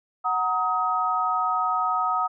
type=chord; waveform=sine; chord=D# minor; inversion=first; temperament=equal with one note detuned; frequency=740 / 932.3 / 1263.3 Hz; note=F#5 / A#5 / D#6; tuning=0 / 0 / +26 cents; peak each=-27 / -29 / -23 dBFS; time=0.24-2.28 s; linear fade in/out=20 ms; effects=none